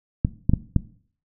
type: clicks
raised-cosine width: 5 ms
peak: -5 dBFS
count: 4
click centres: 0.249 / 0.495 / 0.536 / 0.763 s
effects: noise-tail reverb RT60 0.5 s tail -17 dB re dry